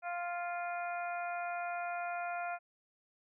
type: harmonic tone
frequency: 349.2 Hz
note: F4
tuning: in tune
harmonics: 2 / 3 / 4 / 5 / 6 / 7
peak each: -37 / -49 / -42 / -53 / -52 / -47 dBFS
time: 0.02-2.59 s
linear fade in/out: 50 ms
effects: none